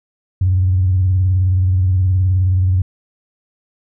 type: tone with vibrato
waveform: sine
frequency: 92.5 Hz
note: F#2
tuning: in tune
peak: -10 dBFS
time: 0.41-2.82 s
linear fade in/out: 5 ms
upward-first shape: triangle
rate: 19 Hz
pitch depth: 94 cents each way
effects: tanh soft clip ceiling -6 dBFS